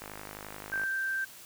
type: click train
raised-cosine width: 0.5 ms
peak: -26 dBFS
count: 43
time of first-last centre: 0.02-0.836 s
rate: 51.5 Hz
type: tone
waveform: sine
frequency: 1568 Hz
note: G6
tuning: in tune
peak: -29 dBFS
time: 0.72-1.25 s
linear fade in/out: 10 ms
effects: white hiss -50 dBFS RMS until 1.45 s